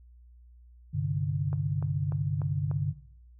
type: chord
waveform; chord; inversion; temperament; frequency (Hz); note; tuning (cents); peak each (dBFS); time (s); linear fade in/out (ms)
sine; G suspended fourth; none; just; 98 / 130.67 / 147; G2 / C3 / D3; 0 / -2 / +2; -32 / -33 / -29; 0.93-2.93; 20
type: click train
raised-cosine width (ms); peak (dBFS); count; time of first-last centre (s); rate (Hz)
1; -28; 5; 1.53-2.713; 3.38
effects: noise-tail reverb RT60 0.6 s tail -17 dB re dry + added 60 Hz sine -51 dBFS peak until 3.39 s